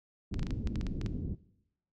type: low-pass noise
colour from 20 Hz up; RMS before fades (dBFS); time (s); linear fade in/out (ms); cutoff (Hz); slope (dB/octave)
pink; -35; 0.31-1.35; 10; 310; 24
type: clicks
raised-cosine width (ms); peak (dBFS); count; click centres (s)
0.2; -26; 11; 0.342 / 0.394 / 0.43 / 0.468 / 0.507 / 0.673 / 0.757 / 0.812 / 0.867 / 1.014 / 1.062
effects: noise-tail reverb RT60 0.8 s tail -19 dB re dry